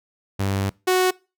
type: tone pair in turn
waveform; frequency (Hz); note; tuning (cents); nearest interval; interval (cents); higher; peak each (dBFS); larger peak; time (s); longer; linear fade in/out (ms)
sawtooth; 98 / 369.1; G2 / F#4; 0 / -4; octave + major seventh; 2296; second; -17 / -12; second; 0.39-0.7 / 0.87-1.11; first; 10
effects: noise-tail reverb RT60 0.3 s tail -24 dB re dry